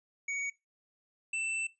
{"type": "tone pair in turn", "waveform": "square", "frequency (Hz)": [2242, 2666], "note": ["C#7", "E7"], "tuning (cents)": [19, 19], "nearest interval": "minor third", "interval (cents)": 300, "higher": "second", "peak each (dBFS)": [-33, -32], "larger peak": "second", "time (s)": [[0.28, 0.5], [1.33, 1.67]], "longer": "second", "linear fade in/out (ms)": 5, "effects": ["noise-tail reverb RT60 0.2 s tail -19 dB re dry", "resampled to 22050 Hz"]}